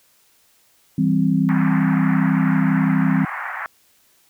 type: chord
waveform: sine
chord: C major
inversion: first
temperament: equal with one note detuned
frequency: 163.77 / 196 / 261.6 Hz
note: E3 / G3 / C4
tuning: -11 / 0 / 0 cents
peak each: -19 dBFS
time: 0.98-3.25 s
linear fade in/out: 5 ms
type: band-pass noise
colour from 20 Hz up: white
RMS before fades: -29 dBFS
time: 1.49-3.66 s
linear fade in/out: 0 ms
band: 720 to 2000 Hz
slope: 48 dB/octave
effects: white hiss -58 dBFS RMS until 4.29 s